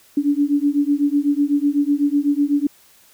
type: beating tone pair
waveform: sine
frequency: 283.9 / 291.9 Hz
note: C#4 / D4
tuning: +41 / -10 cents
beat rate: 8 Hz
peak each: -18 dBFS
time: 0.17-2.67 s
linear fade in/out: 5 ms
effects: white hiss -52 dBFS RMS until 3.13 s